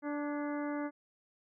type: harmonic tone with a mistuned harmonic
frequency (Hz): 292.5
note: D4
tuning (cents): -7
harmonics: 1 / 2 / 3 / 4 / 5 / 6 / 7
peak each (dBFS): -35 / -41 / -45 / -47 / -49 / -51 / -52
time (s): 0.02-0.91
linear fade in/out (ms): 50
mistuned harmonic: 6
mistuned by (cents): -54
effects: none